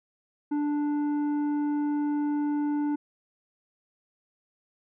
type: tone with tanh clipping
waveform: triangle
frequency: 293.7 Hz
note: D4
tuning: in tune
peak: -26 dBFS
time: 0.51-2.96 s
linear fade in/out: 10 ms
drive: 12 dB
effects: none